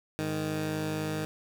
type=tone pair together; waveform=15% pulse; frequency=103.82 / 155.56 Hz; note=G#2 / D#3; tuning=0 / 0 cents; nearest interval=perfect fifth; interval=700 cents; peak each=-31 / -25 dBFS; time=0.19-1.25 s; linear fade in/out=0 ms; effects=none